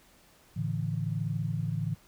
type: chord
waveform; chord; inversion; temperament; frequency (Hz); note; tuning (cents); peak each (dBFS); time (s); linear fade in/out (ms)
sine; A suspended fourth; none; equal with one note detuned; 110 / 143.56 / 164.81; A2 / D3 / E3; 0 / -39 / 0; -33; 0.56-1.95; 10
effects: pink hiss -60 dBFS RMS until 2.07 s